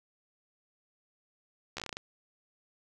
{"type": "slowing click train", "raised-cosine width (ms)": 0.2, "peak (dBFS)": -20, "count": 9, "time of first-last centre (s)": [1.77, 1.969], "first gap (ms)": 13, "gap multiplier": 1.18, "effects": []}